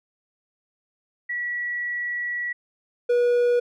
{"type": "tone pair in turn", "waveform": ["sine", "triangle"], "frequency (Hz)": [1937, 484.2], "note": ["B6", "B4"], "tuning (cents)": [-34, -34], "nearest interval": "2 octaves", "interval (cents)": 2400, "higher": "first", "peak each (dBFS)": [-25, -15], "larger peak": "second", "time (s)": [[1.29, 2.53], [3.09, 3.6]], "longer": "first", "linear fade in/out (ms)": 10, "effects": []}